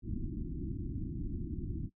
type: low-pass noise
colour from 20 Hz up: pink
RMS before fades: -38 dBFS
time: 0.02-1.9 s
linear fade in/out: 50 ms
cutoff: 350 Hz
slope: 96 dB/octave
effects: noise-tail reverb RT60 0.1 s tail -20 dB re dry